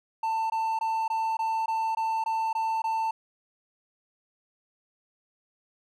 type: tone bursts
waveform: triangle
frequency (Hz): 892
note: A5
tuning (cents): +23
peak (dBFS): -23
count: 10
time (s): 0.23-3.11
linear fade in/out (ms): 5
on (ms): 270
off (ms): 20
effects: none